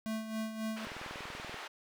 square tone with tremolo, 220 Hz, A3, in tune, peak -34 dBFS, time 0.06-0.85 s, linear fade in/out 0 ms, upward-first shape sine, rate 3.7 Hz, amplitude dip 60%
white band-pass noise, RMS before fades -45 dBFS, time 0.76-1.68 s, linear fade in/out 10 ms, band 480 to 2400 Hz, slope 12 dB/octave
click train, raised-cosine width 2 ms, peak -33 dBFS, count 15, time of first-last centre 0.87-1.543 s, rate 20.8 Hz
effects none

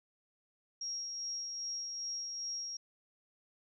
sine tone with tremolo, 5600 Hz, F8, 4 cents sharp, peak -36 dBFS, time 0.81-2.77 s, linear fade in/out 5 ms, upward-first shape sine, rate 2.5 Hz, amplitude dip 30%, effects none

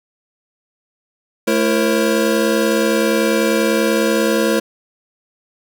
square tone cluster, 219.6 / 334 / 467.7 / 538 Hz, A3 / E4 / A#4 / C5, -3 / +23 / +6 / +48 cents, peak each -20 dBFS, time 1.47-4.6 s, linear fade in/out 10 ms, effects none

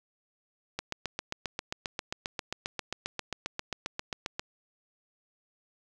click train, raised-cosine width 0.2 ms, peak -15 dBFS, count 28, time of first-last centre 0.79-4.395 s, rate 7.49 Hz, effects none

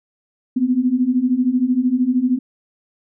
sine beating tone pair, 243.5 / 256.5 Hz, B3 / C4, -24 / -34 cents, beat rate 13 Hz, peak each -19 / -16 dBFS, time 0.56-2.39 s, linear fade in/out 10 ms, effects none

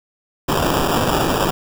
violet noise with sample-and-hold, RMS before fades -18 dBFS, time 0.48-1.51 s, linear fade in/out 10 ms, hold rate 2100 Hz, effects none

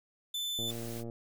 40% pulse tone, 3520 Hz, A7, in tune, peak -32 dBFS, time 0.34-0.71 s, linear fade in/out 5 ms
click train, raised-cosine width 2 ms, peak -29 dBFS, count 60, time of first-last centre 0.59-1.099 s, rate 116 Hz
white noise, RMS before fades -47 dBFS, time 0.66-1.04 s, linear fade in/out 50 ms
effects none

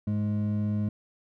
triangle tone pair together, 104.8 / 209.6 Hz, G#2 / G#3, +16 / +16 cents, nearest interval octave, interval 1200 cents, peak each -25 dBFS, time 0.07-0.89 s, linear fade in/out 5 ms, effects tanh soft clip ceiling -19 dBFS

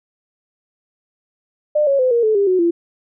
sine tone with pitch steps, 600 / 553.4 / 510.4 / 470.8 / 434.2 / 400.5 / 369.3 / 340.7 Hz, D5 / C#5 / C5 / A#4 / A4 / G4 / F#4 / F4, +37 / -3 / -43 / +17 / -23 / +37 / -3 / -43 cents, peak -12 dBFS, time 1.75-2.71 s, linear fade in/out 10 ms, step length 120 ms, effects none

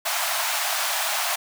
pink high-pass noise, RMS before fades -25 dBFS, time 0.05-1.36 s, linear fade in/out 10 ms, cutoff 620 Hz, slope 96 dB/octave, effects none

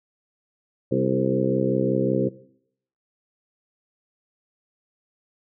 harmonic tone with a mistuned harmonic, 65.41 Hz, C2, in tune, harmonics 2 / 3 / 4 / 5 / 6 / 7 / 8, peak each -27 / -27 / -27 / -27 / -27 / -27 / -27 dBFS, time 0.91-2.29 s, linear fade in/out 10 ms, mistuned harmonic 5, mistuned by +30 cents, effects noise-tail reverb RT60 0.7 s tail -19 dB re dry

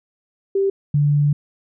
sine tone pair in turn, 391.6 / 145.84 Hz, G4 / D3, -2 / -12 cents, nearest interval octave + perfect fourth, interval 1710 cents, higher first, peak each -15 / -13 dBFS, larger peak second, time 0.55-0.7 / 0.94-1.33 s, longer second, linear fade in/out 5 ms, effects none

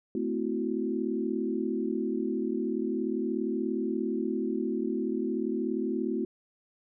sine chord, F# half-diminished seventh, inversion first, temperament equal with one note detuned, 220 / 257 / 329.6 / 370 Hz, A3 / C4 / E4 / F#4, 0 / -31 / 0 / 0 cents, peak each -33 dBFS, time 0.15-6.25 s, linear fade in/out 2 ms, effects none

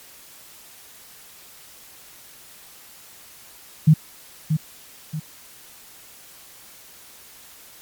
sine tone with echo, 155.56 Hz, D#3, in tune, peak -8 dBFS, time 3.87-3.94 s, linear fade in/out 10 ms, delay 630 ms, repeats 2, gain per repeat -8 dB, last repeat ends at 5.2 s, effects white hiss -46 dBFS RMS until 7.81 s + MP3 96 kbps

